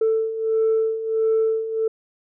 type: beating tone pair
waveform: sine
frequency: 442.8 / 444.3 Hz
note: A4 / A4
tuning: +11 / +17 cents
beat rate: 1.5 Hz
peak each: -23 / -18 dBFS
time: 0.01-1.88 s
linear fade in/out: 5 ms
effects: tanh soft clip ceiling -13 dBFS